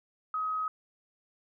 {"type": "tone", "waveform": "sine", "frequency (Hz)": 1266, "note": "D#6", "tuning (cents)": 30, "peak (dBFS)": -29, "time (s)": [0.34, 0.68], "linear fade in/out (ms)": 2, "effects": []}